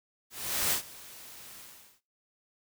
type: noise with ADSR envelope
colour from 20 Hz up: white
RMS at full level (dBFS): -27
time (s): 0.3-2.01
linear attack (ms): 420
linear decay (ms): 100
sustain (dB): -21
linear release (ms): 420
effects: noise-tail reverb RT60 0.3 s tail -21 dB re dry